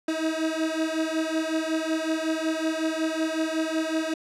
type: beating tone pair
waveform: 30% pulse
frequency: 316.4 / 321.8 Hz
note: D#4 / E4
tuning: +29 / -42 cents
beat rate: 5.4 Hz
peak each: -25 dBFS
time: 0.08-4.14 s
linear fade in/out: 5 ms
effects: low-pass 8000 Hz 12 dB/octave